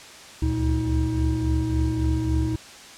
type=tone cluster; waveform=triangle; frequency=70.1 / 73.7 / 117.4 / 317.6 Hz; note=C#2 / D2 / A#2 / D#4; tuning=+20 / +7 / +13 / +36 cents; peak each=-24 dBFS; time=0.42-2.56 s; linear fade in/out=5 ms; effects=white hiss -43 dBFS RMS until 2.97 s + low-pass 7000 Hz 12 dB/octave